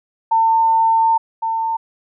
sine tone pair in turn, 901 / 901 Hz, A5 / A5, +41 / +41 cents, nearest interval unison, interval 0 cents, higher neither, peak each -11 / -17 dBFS, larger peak first, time 0.31-1.18 / 1.42-1.77 s, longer first, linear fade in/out 10 ms, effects none

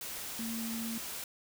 sine tone in noise, 227.9 Hz, A#3, 39 cents flat, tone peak -36 dBFS, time 0.39-0.98 s, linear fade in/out 2 ms, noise white, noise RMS -41 dBFS, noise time 0.01-1.24 s, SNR +2 dB, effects none

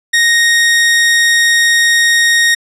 sawtooth tone, 1864.7 Hz, A#6, in tune, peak -4 dBFS, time 0.13-2.55 s, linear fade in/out 10 ms, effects low-pass 10000 Hz 12 dB/octave

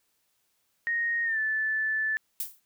sine tone with pitch glide, 1864.7 to 1749.9 Hz, A#6 to A6, 0 to -10 cents, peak -25 dBFS, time 0.87-2.17 s, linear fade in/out 0 ms, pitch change -110 cents, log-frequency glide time 1.24-1.39 s
violet noise with exponential decay, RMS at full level -28 dBFS, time 2.4-2.6 s, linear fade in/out 1 ms, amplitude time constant 43 ms
effects white hiss -73 dBFS RMS until 2.65 s

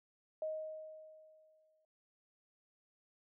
sine tone with exponential decay, 626 Hz, D#5, 10 cents sharp, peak -35 dBFS, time 0.42-1.85 s, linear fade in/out 2 ms, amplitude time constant 310 ms, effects noise-tail reverb RT60 0.2 s tail -25 dB re dry

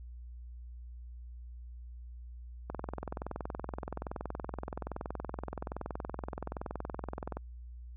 click train, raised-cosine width 1 ms, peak -23 dBFS, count 100, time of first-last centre 2.7-7.37 s, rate 21.2 Hz, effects added 60 Hz sine -44 dBFS peak until 7.96 s

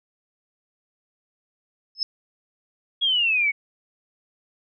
sine tone with exponential growth, 5200 Hz, E8, 24 cents flat, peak -16 dBFS, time 1.95-2.03 s, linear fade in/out 1 ms, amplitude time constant 16 ms
sine exponential sweep, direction down, 3347 to 2200 Hz, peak -18 dBFS, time 3.01-3.52 s, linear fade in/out 20 ms
effects none

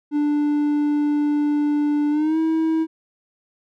triangle tone with pitch glide, 294.5 to 321.2 Hz, D4 to E4, +5 to -45 cents, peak -15 dBFS, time 0.11-2.87 s, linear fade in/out 50 ms, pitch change +150 cents, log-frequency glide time 2.1-2.38 s, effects none

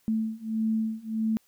sine beating tone pair, 220 / 221.6 Hz, A3 / A3, 0 / +13 cents, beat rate 1.6 Hz, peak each -29 / -28 dBFS, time 0.08-1.37 s, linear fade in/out 0 ms, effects white hiss -66 dBFS RMS until 1.47 s

